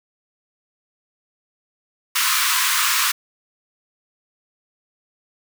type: high-pass noise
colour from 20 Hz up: pink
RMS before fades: -19 dBFS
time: 2.15-3.12 s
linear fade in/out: 10 ms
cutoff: 990 Hz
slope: 96 dB/octave
effects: none